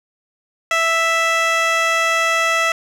15% pulse tone with band-pass filter, 659.3 Hz, E5, in tune, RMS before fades -17 dBFS, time 0.71-2.72 s, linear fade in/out 2 ms, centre 2300 Hz, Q 0.53, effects none

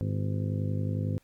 harmonic tone with a mistuned harmonic, 51 Hz, G#1, 31 cents flat, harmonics 2 / 3 / 4 / 5 / 6 / 7 / 8 / 9 / 10, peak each -29 / -33 / -39 / -37 / -47 / -47 / -47 / -53 / -43 dBFS, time 0.01-1.18 s, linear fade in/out 0 ms, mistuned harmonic 6, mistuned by +100 cents, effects pink hiss -68 dBFS RMS until 1.23 s + AAC 64 kbps

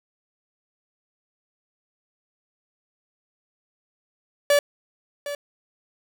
45% pulse tone with echo, 576 Hz, D5, 34 cents flat, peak -15 dBFS, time 4.5-4.59 s, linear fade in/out 2 ms, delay 760 ms, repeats 1, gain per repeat -13 dB, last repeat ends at 5.35 s, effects none

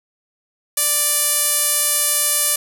sawtooth tone with band-pass filter, 587.3 Hz, D5, in tune, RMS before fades -18 dBFS, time 0.77-2.56 s, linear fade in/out 5 ms, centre 11000 Hz, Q 2, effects none

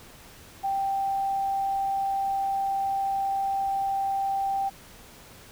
sine tone with quantisation, 784 Hz, G5, in tune, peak -24 dBFS, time 0.63-4.7 s, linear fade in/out 20 ms, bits 9, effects pink hiss -49 dBFS RMS until 5.51 s

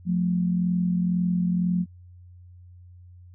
sine tone pair together, 177.88 / 219.9 Hz, F3 / A3, +32 / -1 cents, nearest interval major third, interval 367 cents, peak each -21 / -30 dBFS, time 0.05-1.86 s, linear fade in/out 50 ms, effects added 89 Hz sine -45 dBFS peak until 3.34 s

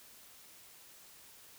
silence, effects white hiss -57 dBFS RMS until 1.58 s

